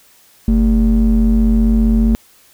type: ring-modulated tone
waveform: triangle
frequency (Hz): 87.31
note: F2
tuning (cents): 0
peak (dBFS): -4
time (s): 0.48-2.15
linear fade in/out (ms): 0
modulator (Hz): 137
effects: white hiss -49 dBFS RMS until 2.53 s